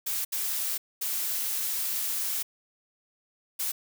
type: noise bursts at uneven times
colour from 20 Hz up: blue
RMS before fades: -30 dBFS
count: 4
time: 0.06-0.25 / 0.32-0.78 / 1.01-2.43 / 3.59-3.72 s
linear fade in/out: 10 ms
effects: none